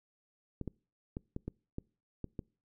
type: clicks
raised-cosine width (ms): 3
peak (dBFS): -25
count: 8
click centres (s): 0.613 / 0.677 / 1.169 / 1.364 / 1.48 / 1.784 / 2.243 / 2.392
effects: noise-tail reverb RT60 0.4 s tail -26 dB re dry